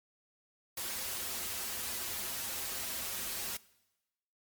white noise with comb filter, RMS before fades -38 dBFS, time 0.77-3.57 s, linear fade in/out 5 ms, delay 6.7 ms, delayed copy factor -0.75, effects noise-tail reverb RT60 1.0 s tail -21 dB re dry + MP3 96 kbps

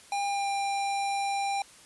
square tone with pitch glide, 804 to 796.1 Hz, G5 to G5, +44 to +27 cents, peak -28 dBFS, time 0.12-1.62 s, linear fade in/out 2 ms, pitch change -17 cents, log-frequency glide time 0.27-0.49 s, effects white hiss -53 dBFS RMS until 1.85 s + resampled to 24000 Hz

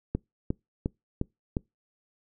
click train, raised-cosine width 3 ms, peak -14 dBFS, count 5, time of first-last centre 0.15-1.568 s, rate 2.82 Hz, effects noise-tail reverb RT60 0.2 s tail -26 dB re dry

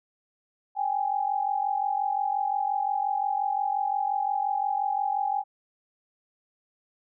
sine tone pair together, 788 / 833.7 Hz, G5 / G#5, +9 / +6 cents, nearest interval minor second, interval 97 cents, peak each -27 dBFS, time 0.75-5.44 s, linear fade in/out 50 ms, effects none

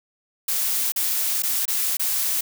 blue noise with dropouts, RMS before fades -23 dBFS, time 0.48-2.41 s, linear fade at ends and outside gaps 5 ms, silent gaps 0.921-0.96 / 1.423-1.433 / 1.655-1.679 / 1.97-1.995 s, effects none

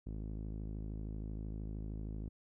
sawtooth tone with low-pass filter, 53 Hz, G#1, 36 cents sharp, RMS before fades -42 dBFS, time 0.06-2.29 s, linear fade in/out 10 ms, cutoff 290 Hz, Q 1.2, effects none

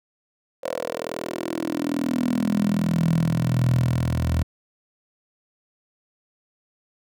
10% pulse tone with high-pass filter sweep, 41.2 Hz, E1, in tune, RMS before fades -23 dBFS, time 0.63-4.43 s, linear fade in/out 10 ms, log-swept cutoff 530 to 86 Hz, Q 6, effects none

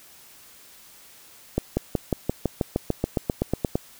accelerating click train, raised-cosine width 2 ms, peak -8 dBFS, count 16, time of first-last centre 1.58-3.755 s, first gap 190 ms, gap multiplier 0.96, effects white hiss -50 dBFS RMS until 3.99 s

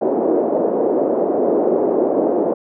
pink band-pass noise, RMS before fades -17 dBFS, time 0.01-2.54 s, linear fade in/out 10 ms, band 310 to 610 Hz, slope 24 dB/octave, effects none

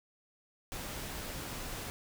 pink noise, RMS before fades -41 dBFS, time 0.72-1.9 s, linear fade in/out 0 ms, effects none

